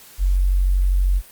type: tone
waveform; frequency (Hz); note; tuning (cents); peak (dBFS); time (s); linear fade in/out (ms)
sine; 46.25; F#1; 0; -14; 0.18-1.22; 50
effects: white hiss -45 dBFS RMS until 1.31 s + Opus 48 kbps